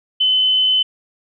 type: tone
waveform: sine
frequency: 3036 Hz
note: F#7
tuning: 44 cents sharp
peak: -12 dBFS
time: 0.2-0.83 s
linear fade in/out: 10 ms
effects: none